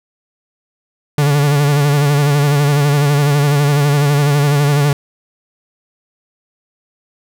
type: tone with vibrato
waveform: 45% pulse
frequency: 144.3 Hz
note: D3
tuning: 30 cents flat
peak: -10 dBFS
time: 1.18-4.93 s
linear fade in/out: 2 ms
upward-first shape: sine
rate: 12 Hz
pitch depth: 49 cents each way
effects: none